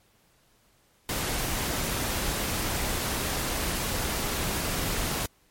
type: noise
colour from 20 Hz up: pink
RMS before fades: -29 dBFS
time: 1.09-5.26 s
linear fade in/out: 2 ms
effects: pink hiss -64 dBFS RMS until 5.5 s + MP3 64 kbps